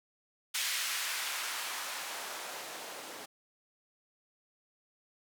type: noise with band-pass filter sweep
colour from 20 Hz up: blue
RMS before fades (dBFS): -38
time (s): 0.54-3.26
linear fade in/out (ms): 10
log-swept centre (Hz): 2300 to 370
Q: 0.89
effects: none